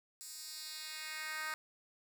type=tone with high-pass filter sweep; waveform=10% pulse; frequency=311.1 Hz; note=D#4; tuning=in tune; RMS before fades=-44 dBFS; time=0.21-1.54 s; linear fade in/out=0 ms; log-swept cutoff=7200 to 1400 Hz; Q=1.5; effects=none